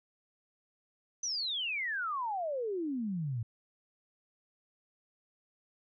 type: exponential sweep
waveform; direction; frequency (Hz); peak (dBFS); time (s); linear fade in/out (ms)
sine; down; 6160 to 108.5; -32; 1.23-3.43; 5
effects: none